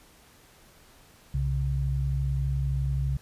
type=tone pair together; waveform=sine; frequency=64.14 / 135.9 Hz; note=C2 / C#3; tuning=-34 / -34 cents; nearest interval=octave + minor second; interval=1300 cents; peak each=-27 dBFS; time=1.34-3.17 s; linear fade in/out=5 ms; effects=pink hiss -56 dBFS RMS until 3.21 s + resampled to 32000 Hz